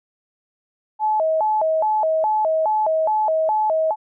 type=tone with vibrato; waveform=sine; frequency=740 Hz; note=F#5; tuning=in tune; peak=-16 dBFS; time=0.99-3.96 s; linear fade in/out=50 ms; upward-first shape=square; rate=2.4 Hz; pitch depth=260 cents each way; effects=none